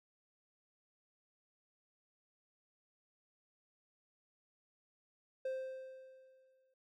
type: tone with exponential decay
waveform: triangle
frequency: 523.3 Hz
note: C5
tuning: in tune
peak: -33 dBFS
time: 5.45-6.74 s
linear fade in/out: 5 ms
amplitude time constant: 280 ms
effects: none